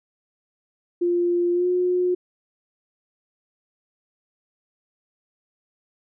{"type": "tone with pitch glide", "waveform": "sine", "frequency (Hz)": [349.2, 360.5], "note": ["F4", "F#4"], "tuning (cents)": [0, -45], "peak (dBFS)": -18, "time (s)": [1.01, 2.15], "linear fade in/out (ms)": 10, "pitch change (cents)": 55, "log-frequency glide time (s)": [1.53, 1.67], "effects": []}